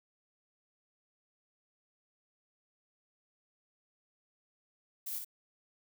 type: noise with echo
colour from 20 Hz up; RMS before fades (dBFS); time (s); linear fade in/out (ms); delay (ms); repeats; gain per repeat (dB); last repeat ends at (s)
violet; -39; 5.06-5.19; 10; 58; 1; -4; 5.248
effects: none